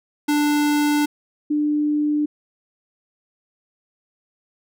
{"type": "tone pair in turn", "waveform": ["square", "sine"], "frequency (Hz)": [294.8, 297.7], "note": ["D4", "D4"], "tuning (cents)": [7, 24], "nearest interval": "unison", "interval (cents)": 17, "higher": "second", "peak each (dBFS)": -17, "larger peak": "neither", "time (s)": [[0.28, 1.06], [1.5, 2.26]], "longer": "first", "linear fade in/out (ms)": 10, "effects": []}